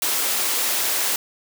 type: high-pass noise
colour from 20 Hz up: white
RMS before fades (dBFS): -22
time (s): 0.02-1.16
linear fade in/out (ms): 2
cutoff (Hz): 310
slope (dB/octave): 12
effects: none